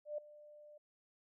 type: tone with ADSR envelope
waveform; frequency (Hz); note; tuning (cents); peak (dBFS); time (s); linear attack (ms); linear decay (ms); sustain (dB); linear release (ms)
sine; 596; D5; +25; -36; 0.05-0.78; 130; 5; -19; 8
effects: none